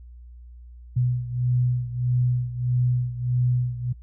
sine beating tone pair, 123.47 / 125.07 Hz, B2 / B2, 0 / +22 cents, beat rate 1.6 Hz, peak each -22 / -26 dBFS, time 0.96-3.93 s, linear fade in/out 10 ms, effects noise-tail reverb RT60 0.1 s tail -22 dB re dry + added 60 Hz sine -41 dBFS peak until 4.02 s

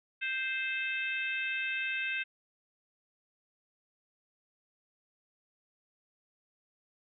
harmonic tone, 523 Hz, C5, 1 cent flat, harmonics 3 / 4 / 5 / 6 / 7, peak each -36 / -39 / -34 / -46 / -46 dBFS, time 0.21-2.24 s, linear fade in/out 20 ms, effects none

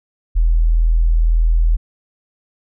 sine tone, 40.93 Hz, E1, 12 cents flat, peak -10 dBFS, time 0.35-1.77 s, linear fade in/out 20 ms, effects none

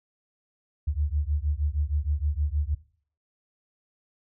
sine beating tone pair, 71 / 77.4 Hz, C#2 / D#2, +42 / -9 cents, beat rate 6.4 Hz, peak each -27 dBFS, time 0.87-2.75 s, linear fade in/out 10 ms, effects noise-tail reverb RT60 0.5 s tail -18 dB re dry

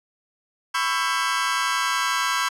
sawtooth chord, C# half-diminished seventh, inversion third, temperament just, 997.9 / 1108.7 / 1330.5 / 1596.6 Hz, B5 / C#6 / E6 / G6, +18 / 0 / +16 / +31 cents, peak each -23 dBFS, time 0.74-2.49 s, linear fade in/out 10 ms, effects low-pass 10000 Hz 12 dB/octave

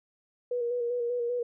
sine tone with vibrato, 481.4 Hz, B4, 44 cents flat, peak -27 dBFS, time 0.51-1.43 s, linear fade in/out 5 ms, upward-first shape square, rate 5.1 Hz, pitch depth 29 cents each way, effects none

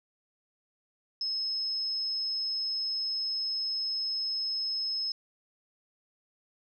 sine tone, 5180 Hz, E8, 31 cents flat, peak -29 dBFS, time 1.21-5.12 s, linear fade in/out 2 ms, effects none

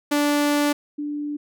sawtooth / sine tone pair in turn, 291.8 / 293.8 Hz, D4 / D4, -11 / +1 cents, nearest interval unison, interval 12 cents, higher second, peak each -14 / -25 dBFS, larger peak first, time 0.11-0.73 / 0.98-1.37 s, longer first, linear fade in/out 10 ms, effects none

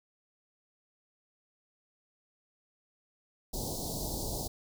pink band-stop noise, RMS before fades -36 dBFS, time 3.53-4.48 s, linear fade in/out 10 ms, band 860 to 4000 Hz, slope 48 dB/octave, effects none

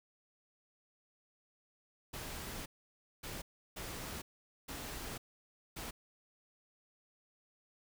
pink noise bursts at uneven times, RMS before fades -44 dBFS, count 5, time 2.13-2.66 / 3.23-3.42 / 3.76-4.22 / 4.68-5.18 / 5.76-5.91 s, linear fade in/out 10 ms, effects none

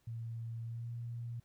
sine tone with pitch glide, 114.9 to 117.99 Hz, A#2 to A#2, -25 to +21 cents, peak -39 dBFS, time 0.07-1.4 s, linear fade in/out 5 ms, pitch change +46 cents, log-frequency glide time 0.64-0.9 s, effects pink hiss -75 dBFS RMS until 1.44 s

